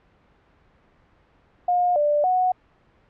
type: tone with pitch steps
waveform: sine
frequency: 714 / 590 / 736 Hz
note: F5 / D5 / F#5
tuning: +38 / +8 / -9 cents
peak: -17 dBFS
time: 1.68-2.52 s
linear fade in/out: 5 ms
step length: 280 ms
effects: pink hiss -59 dBFS RMS until 3.09 s + low-pass 2000 Hz 12 dB/octave